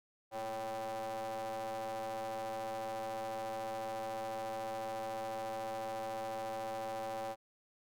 45% pulse ring-modulated tone, 110 Hz, A2, in tune, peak -35 dBFS, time 0.31-7.36 s, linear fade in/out 50 ms, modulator 667 Hz, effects none

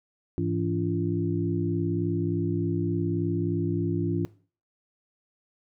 sine tone cluster, 103.4 / 166.8 / 284.3 / 343.5 Hz, G#2 / E3 / C#4 / F4, -7 / +21 / +44 / -29 cents, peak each -30 dBFS, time 0.38-4.25 s, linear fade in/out 0 ms, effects noise-tail reverb RT60 0.4 s tail -19 dB re dry

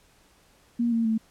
sine tone with pitch steps, 236.4 / 229 / 221.8 Hz, A#3 / A#3 / A3, +24 / -31 / +14 cents, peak -21 dBFS, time 0.79-1.18 s, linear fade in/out 10 ms, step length 130 ms, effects pink hiss -60 dBFS RMS until 1.3 s + low-pass 12000 Hz 12 dB/octave

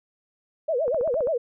sine tone with vibrato, 560 Hz, C#5, 18 cents sharp, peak -21 dBFS, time 0.68-1.38 s, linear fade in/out 10 ms, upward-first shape sine, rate 8.4 Hz, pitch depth 290 cents each way
click train, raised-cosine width 1 ms, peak -23 dBFS, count 7, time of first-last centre 0.88-1.272 s, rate 15.3 Hz
effects none

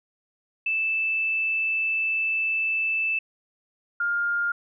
sine tone pair in turn, 2637 / 1408.2 Hz, E7 / F6, 0 / +14 cents, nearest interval major seventh, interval 1086 cents, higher first, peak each -22 dBFS, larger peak neither, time 0.66-3.19 / 4-4.52 s, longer first, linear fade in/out 5 ms, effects none

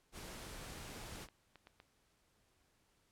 pink noise, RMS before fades -49 dBFS, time 0.12-1.28 s, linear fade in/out 50 ms
clicks, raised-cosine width 0.3 ms, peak -40 dBFS, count 4, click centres 1.287 / 1.557 / 1.671 / 1.801 s
effects pink hiss -75 dBFS RMS until 3.11 s + low-pass 12000 Hz 12 dB/octave

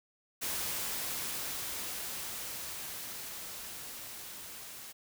white noise with level ramp, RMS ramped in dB -35 to -47 dBFS, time 0.41-4.93 s, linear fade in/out 20 ms, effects none

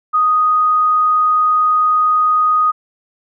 sine tone, 1244.5 Hz, D#6, in tune, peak -10 dBFS, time 0.13-2.72 s, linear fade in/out 20 ms, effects none

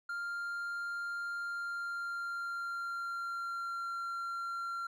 triangle tone with pitch glide, 1396.9 to 1375.3 Hz, F6 to F6, 0 to -27 cents, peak -34 dBFS, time 0.09-4.87 s, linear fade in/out 5 ms, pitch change -27 cents, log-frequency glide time 1.38-3.89 s, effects none

